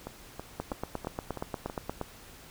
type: two click trains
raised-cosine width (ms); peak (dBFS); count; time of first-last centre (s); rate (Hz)
1; -18 / -23; 13 / 6; 0.6-2.013 / 0.07-1.699; 8.49 / 3.07
effects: pink hiss -51 dBFS RMS until 2.5 s